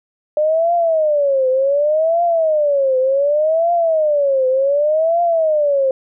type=tone with vibrato; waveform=sine; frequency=597 Hz; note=D5; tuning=28 cents sharp; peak=-12 dBFS; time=0.37-5.91 s; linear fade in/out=2 ms; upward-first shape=triangle; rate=0.67 Hz; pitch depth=270 cents each way; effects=none